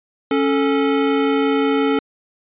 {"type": "tone pair together", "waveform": "square", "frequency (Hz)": [276.4, 438.8], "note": ["C#4", "A4"], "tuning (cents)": [-5, -5], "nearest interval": "minor sixth", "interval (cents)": 800, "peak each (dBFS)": [-18, -19], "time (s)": [0.31, 1.99], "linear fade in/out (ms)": 2, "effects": ["resampled to 8000 Hz"]}